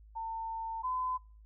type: tone pair in turn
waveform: sine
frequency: 900 / 1015.8 Hz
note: A5 / B5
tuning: +39 / +48 cents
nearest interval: major second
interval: 209 cents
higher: second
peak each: -35 / -31 dBFS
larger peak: second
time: 0.15-0.83 / 0.83-1.18 s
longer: first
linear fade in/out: 20 ms
effects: noise-tail reverb RT60 0.4 s tail -24 dB re dry + added 53 Hz sine -53 dBFS peak until 1.45 s